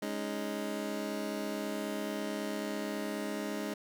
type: chord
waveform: 25% pulse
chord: Ab suspended fourth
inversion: none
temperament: just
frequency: 207.7 / 276.9 / 311.5 Hz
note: Ab3 / Db4 / Eb4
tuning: 0 / -2 / +2 cents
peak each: -34 / -37 / -36 dBFS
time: 0.02-3.74 s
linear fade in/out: 5 ms
effects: none